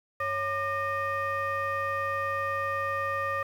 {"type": "tone with frequency modulation", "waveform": "sine", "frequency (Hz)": 1200, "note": "D6", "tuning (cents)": 37, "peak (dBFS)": -26, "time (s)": [0.2, 3.43], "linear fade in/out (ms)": 5, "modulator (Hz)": 648, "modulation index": 1.1, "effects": ["tanh soft clip ceiling -23 dBFS", "9-bit"]}